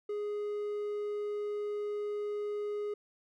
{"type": "tone", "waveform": "triangle", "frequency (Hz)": 415.3, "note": "G#4", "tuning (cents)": 0, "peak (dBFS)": -31, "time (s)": [0.09, 2.94], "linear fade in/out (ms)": 5, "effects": []}